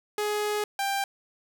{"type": "tone pair in turn", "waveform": "sawtooth", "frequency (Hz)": [418.8, 790.6], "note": ["G#4", "G5"], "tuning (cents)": [15, 15], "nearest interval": "major seventh", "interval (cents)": 1100, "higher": "second", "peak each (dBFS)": -22, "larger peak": "neither", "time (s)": [[0.18, 0.64], [0.79, 1.04]], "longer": "first", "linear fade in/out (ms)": 2, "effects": []}